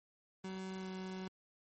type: tone with pitch glide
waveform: 30% pulse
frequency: 188.9 to 187.49 Hz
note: F#3 to F#3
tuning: +36 to +23 cents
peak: -39 dBFS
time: 0.44-1.28 s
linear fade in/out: 5 ms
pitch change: -13 cents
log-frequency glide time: 0.77-0.89 s
effects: MP3 32 kbps

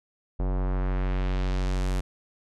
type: tone with low-pass filter sweep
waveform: square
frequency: 46.46 Hz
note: F#1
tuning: 8 cents sharp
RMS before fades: -26 dBFS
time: 0.39-2.01 s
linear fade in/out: 10 ms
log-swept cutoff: 740 to 11000 Hz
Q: 1
effects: none

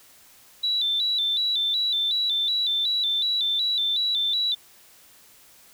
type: tone with vibrato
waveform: sine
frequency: 3729 Hz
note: A#7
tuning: in tune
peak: -21 dBFS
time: 0.63-4.55 s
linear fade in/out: 10 ms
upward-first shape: square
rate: 2.7 Hz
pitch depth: 85 cents each way
effects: white hiss -53 dBFS RMS until 5.73 s

